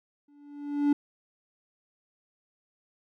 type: tone with exponential growth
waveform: triangle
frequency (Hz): 289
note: D4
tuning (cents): -28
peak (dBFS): -16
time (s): 0.28-0.93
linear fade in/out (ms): 5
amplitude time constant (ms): 140
effects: none